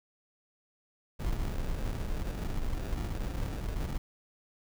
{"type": "noise with sample-and-hold", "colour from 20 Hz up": "brown", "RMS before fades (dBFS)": -33, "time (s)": [1.19, 3.98], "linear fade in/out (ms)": 10, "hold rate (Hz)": 1050, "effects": []}